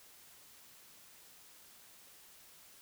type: silence
effects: white hiss -59 dBFS RMS until 2.81 s